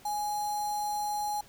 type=tone with notch filter; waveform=square; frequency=834 Hz; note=G#5; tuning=7 cents sharp; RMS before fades=-32 dBFS; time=0.05-1.41 s; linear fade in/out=5 ms; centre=2500 Hz; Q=1.2; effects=pink hiss -56 dBFS RMS until 1.48 s